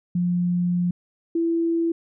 sine tone pair in turn, 176.6 / 333.4 Hz, F3 / E4, +20 / +20 cents, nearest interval major seventh, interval 1100 cents, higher second, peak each -19 dBFS, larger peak neither, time 0.15-0.91 / 1.35-1.92 s, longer first, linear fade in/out 5 ms, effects none

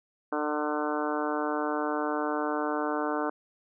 harmonic tone, 150 Hz, D3, 37 cents sharp, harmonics 2 / 3 / 4 / 5 / 6 / 7 / 8 / 9 / 10, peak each -32 / -34 / -35 / -36 / -37 / -37 / -38 / -39 / -39 dBFS, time 0.32-3.3 s, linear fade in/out 5 ms, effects none

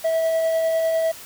triangle tone with tremolo, 651 Hz, E5, 22 cents flat, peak -15 dBFS, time 0.04-1.12 s, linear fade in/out 10 ms, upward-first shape triangle, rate 10 Hz, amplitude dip 25%, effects white hiss -40 dBFS RMS until 1.25 s

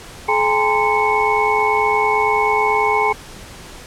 sine tone cluster, 427.9 / 812 / 901 / 1028 / 2207 Hz, A4 / G#5 / A5 / C6 / C#7, -48 / -39 / +41 / -31 / -8 cents, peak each -20 dBFS, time 0.28-3.13 s, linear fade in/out 10 ms, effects pink hiss -37 dBFS RMS until 3.86 s + low-pass 10000 Hz 12 dB/octave

